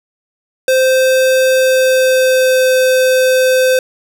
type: tone with pitch glide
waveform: square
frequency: 520 to 514.9 Hz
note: C5 to C5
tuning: -11 to -28 cents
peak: -9 dBFS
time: 0.68-3.79 s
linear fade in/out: 2 ms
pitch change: -17 cents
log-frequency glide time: 1.51-2.72 s
effects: none